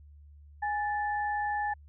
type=tone pair together; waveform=sine; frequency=830.6 / 1753.9 Hz; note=G#5 / A6; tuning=0 / -6 cents; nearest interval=octave + minor second; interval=1294 cents; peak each=-29 / -35 dBFS; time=0.62-1.74 s; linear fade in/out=10 ms; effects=added 73 Hz sine -50 dBFS peak until 1.88 s